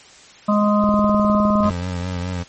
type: harmonic tone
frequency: 207.9 Hz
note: G#3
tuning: 2 cents sharp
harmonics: 1 / 3 / 5 / 6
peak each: -15 / -20 / -22 / -23 dBFS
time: 0.48-1.7 s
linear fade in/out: 10 ms
type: click train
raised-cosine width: 3 ms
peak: -15 dBFS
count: 18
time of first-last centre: 0.84-1.707 s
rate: 19.6 Hz
type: tone with vibrato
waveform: 25% pulse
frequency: 89.7 Hz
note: F2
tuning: 47 cents sharp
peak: -19 dBFS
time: 1.62-2.44 s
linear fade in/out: 20 ms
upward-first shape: triangle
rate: 4.8 Hz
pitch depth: 60 cents each way
effects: white hiss -45 dBFS RMS until 2.48 s + MP3 32 kbps